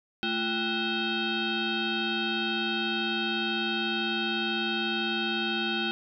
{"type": "tone with frequency modulation", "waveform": "sine", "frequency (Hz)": 1480, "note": "F#6", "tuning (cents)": 0, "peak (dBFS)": -26, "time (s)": [0.23, 5.91], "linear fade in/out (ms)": 0, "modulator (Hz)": 567, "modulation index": 3.9, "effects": []}